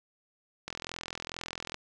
click train, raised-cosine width 0.2 ms, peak -19 dBFS, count 46, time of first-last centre 0.68-1.744 s, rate 42.3 Hz, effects resampled to 24000 Hz + 8-bit

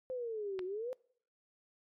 sine exponential two-way sweep, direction down then up, 522 to 359.7 to 522 Hz, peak -36 dBFS, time 0.1-0.93 s, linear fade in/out 0 ms, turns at 0.64 s
click, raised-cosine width 0.3 ms, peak -27 dBFS, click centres 0.592 s
effects noise-tail reverb RT60 0.6 s tail -25 dB re dry + MP3 64 kbps

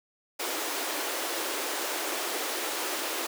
pink high-pass noise, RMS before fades -32 dBFS, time 0.39-3.27 s, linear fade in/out 10 ms, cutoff 300 Hz, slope 48 dB/octave, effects none

